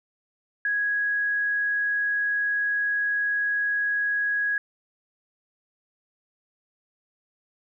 sine tone, 1661.2 Hz, G#6, in tune, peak -22 dBFS, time 0.65-4.58 s, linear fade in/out 2 ms, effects none

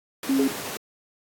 pink high-pass noise, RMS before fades -34 dBFS, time 0.23-0.77 s, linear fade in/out 2 ms, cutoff 210 Hz, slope 12 dB/octave
sine tone, 269.8 Hz, C#4, 47 cents flat, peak -19 dBFS, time 0.29-0.48 s, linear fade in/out 5 ms
sine tone with exponential decay, 415.3 Hz, G#4, in tune, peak -19 dBFS, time 0.39-0.61 s, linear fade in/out 5 ms, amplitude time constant 47 ms
effects AAC 64 kbps

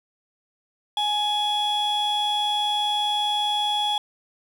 triangle tone pair together, 835 / 3360 Hz, G#5 / G#7, +9 / +19 cents, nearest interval 2 octaves, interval 2410 cents, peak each -21 / -21 dBFS, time 0.97-3.98 s, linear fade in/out 2 ms, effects tanh soft clip ceiling -16 dBFS

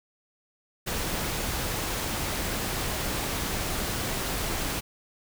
pink noise, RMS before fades -30 dBFS, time 0.86-4.81 s, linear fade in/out 20 ms, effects none

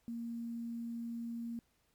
sine tone with quantisation, 233.1 Hz, A#3, in tune, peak -38 dBFS, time 0.08-1.59 s, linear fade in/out 0 ms, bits 11, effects pink hiss -75 dBFS RMS until 1.94 s + MP3 96 kbps

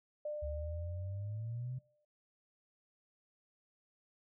sine tone with exponential decay, 598 Hz, D5, 31 cents sharp, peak -36 dBFS, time 0.25-2.05 s, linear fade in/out 5 ms, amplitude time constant 390 ms
sine exponential sweep, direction up, 71 to 130.81 Hz, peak -38 dBFS, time 0.42-1.79 s, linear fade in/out 10 ms
effects noise-tail reverb RT60 0.3 s tail -23 dB re dry

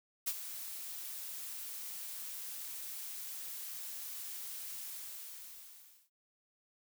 blue noise with ADSR envelope, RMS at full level -33 dBFS, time 0.26-6.1 s, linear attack 18 ms, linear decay 53 ms, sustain -11 dB, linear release 1300 ms, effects none

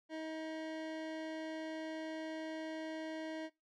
25% pulse tone, 317.1 Hz, D#4, 33 cents sharp, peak -37 dBFS, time 0.09-3.5 s, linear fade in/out 50 ms, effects noise-tail reverb RT60 0.2 s tail -20 dB re dry + low-pass 4000 Hz 12 dB/octave

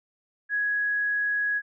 sine tone, 1668 Hz, G#6, 7 cents sharp, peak -23 dBFS, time 0.49-1.62 s, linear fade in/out 50 ms, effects none

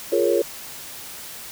sine chord, Bb minor seventh, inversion second, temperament equal, 349.2 / 415.3 / 466.2 / 554.4 Hz, F4 / Ab4 / Bb4 / Db5, 0 / 0 / 0 / 0 cents, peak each -22 dBFS, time 0.12-0.42 s, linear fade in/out 5 ms, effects white hiss -37 dBFS RMS until 1.51 s

